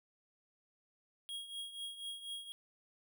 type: tone with tremolo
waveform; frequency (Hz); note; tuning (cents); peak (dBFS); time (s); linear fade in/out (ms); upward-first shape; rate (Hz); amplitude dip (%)
square; 3283; G#7; -21; -40; 1.29-2.52; 0; triangle; 4.1; 75
effects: none